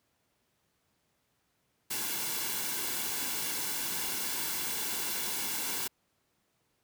white noise with comb filter, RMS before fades -34 dBFS, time 1.9-5.88 s, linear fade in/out 10 ms, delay 1.6 ms, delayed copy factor -0.55, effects pink hiss -75 dBFS RMS until 6.83 s + high-pass 80 Hz 12 dB/octave

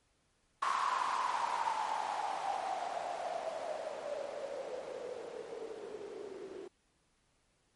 violet noise with low-pass filter sweep, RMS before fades -38 dBFS, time 0.62-6.68 s, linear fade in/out 5 ms, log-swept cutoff 1100 to 370 Hz, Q 9.3, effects pink hiss -74 dBFS RMS until 7.75 s + MP3 48 kbps

